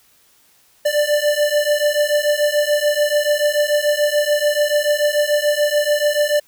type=beating tone pair; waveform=square; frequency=587.3 / 594.2 Hz; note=D5 / D5; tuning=0 / +20 cents; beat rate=6.9 Hz; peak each=-19 / -18 dBFS; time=0.85-6.4 s; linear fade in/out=10 ms; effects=white hiss -55 dBFS RMS until 6.47 s